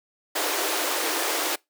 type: high-pass noise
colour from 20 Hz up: pink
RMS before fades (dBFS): -26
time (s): 0.35-1.56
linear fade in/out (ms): 10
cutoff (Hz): 300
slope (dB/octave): 96
effects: noise-tail reverb RT60 0.2 s tail -25 dB re dry